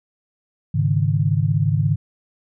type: chord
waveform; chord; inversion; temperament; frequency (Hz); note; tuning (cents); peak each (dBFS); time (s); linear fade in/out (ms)
sine; Ab suspended fourth; none; equal; 103.83 / 138.59 / 155.56; Ab2 / Db3 / Eb3; 0 / 0 / 0; -20 / -20 / -20; 0.74-1.96; 10
effects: none